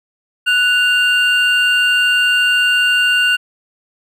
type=tone pair together; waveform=triangle; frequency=1478.2 / 2794 Hz; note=F#6 / F7; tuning=-2 / 0 cents; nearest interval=major seventh; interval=1102 cents; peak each=-12 dBFS; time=0.46-3.37 s; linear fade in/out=20 ms; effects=none